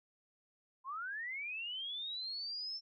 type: linear sweep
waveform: sine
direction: up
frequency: 1008 to 5380 Hz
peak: -39 dBFS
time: 0.84-2.81 s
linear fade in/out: 50 ms
effects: none